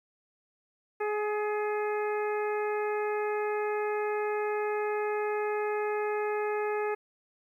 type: harmonic tone with a mistuned harmonic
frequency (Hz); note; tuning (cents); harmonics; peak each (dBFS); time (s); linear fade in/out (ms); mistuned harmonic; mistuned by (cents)
420; G#4; +19; 1 / 2 / 3 / 4 / 5 / 6; -29 / -35 / -39 / -41 / -43 / -45; 1-6.95; 10; 4; +18
effects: 11-bit